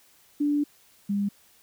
sine tone pair in turn, 291.8 / 201.6 Hz, D4 / G3, -11 / +49 cents, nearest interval tritone, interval 640 cents, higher first, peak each -21 / -23 dBFS, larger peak first, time 0.4-0.64 / 1.09-1.29 s, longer first, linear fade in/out 10 ms, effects white hiss -59 dBFS RMS until 1.62 s

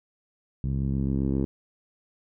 10% pulse tone with low-pass filter sweep, 67.5 Hz, C#2, 45 cents flat, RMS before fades -26 dBFS, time 0.64-1.45 s, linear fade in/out 0 ms, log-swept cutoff 140 to 350 Hz, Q 1.3, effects none

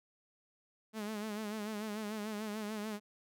sawtooth tone with vibrato, 212.7 Hz, G#3, 42 cents sharp, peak -34 dBFS, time 0.93-3 s, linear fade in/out 50 ms, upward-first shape sine, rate 6.8 Hz, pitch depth 65 cents each way, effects none

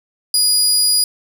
25% pulse tone, 4900 Hz, D#8, 27 cents flat, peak -7 dBFS, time 0.34-1.04 s, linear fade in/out 2 ms, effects none

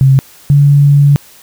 sine tone pair in turn, 134.4 / 142.91 Hz, C3 / D3, +47 / -47 cents, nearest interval minor second, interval 106 cents, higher second, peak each -3 dBFS, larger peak neither, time 0.01-0.19 / 0.5-1.16 s, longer second, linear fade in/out 0 ms, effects white hiss -40 dBFS RMS until 1.42 s

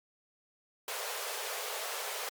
pink high-pass noise, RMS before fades -38 dBFS, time 0.88-2.29 s, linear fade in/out 2 ms, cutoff 410 Hz, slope 96 dB/octave, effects Opus 48 kbps

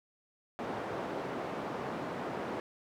white band-pass noise, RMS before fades -38 dBFS, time 0.59-2.6 s, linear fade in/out 0 ms, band 160 to 790 Hz, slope 12 dB/octave, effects none

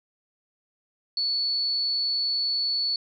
sine tone, 4435 Hz, C#8, in tune, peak -23 dBFS, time 1.17-2.96 s, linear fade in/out 2 ms, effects none

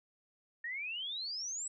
sine exponential sweep, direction up, 1817 to 7970 Hz, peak -37 dBFS, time 0.64-1.68 s, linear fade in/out 5 ms, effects none

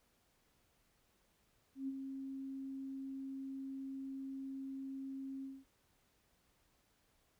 sine tone with ADSR envelope, 269.2 Hz, C4, 49 cents sharp, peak -36 dBFS, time 1.75-5.65 s, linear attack 130 ms, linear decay 36 ms, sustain -6 dB, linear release 220 ms, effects pink hiss -75 dBFS RMS until 7.39 s

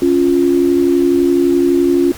sine tone pair together, 277.4 / 349.2 Hz, C#4 / F4, +1 / 0 cents, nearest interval major third, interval 399 cents, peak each -13 / -11 dBFS, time 0.02-2.12 s, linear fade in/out 2 ms, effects pink hiss -33 dBFS RMS until 2.17 s + Opus 48 kbps

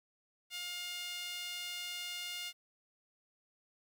sawtooth tone with high-pass filter, 709 Hz, F5, 26 cents sharp, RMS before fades -42 dBFS, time 0.5-2.53 s, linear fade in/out 50 ms, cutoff 2700 Hz, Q 2.1, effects 11-bit

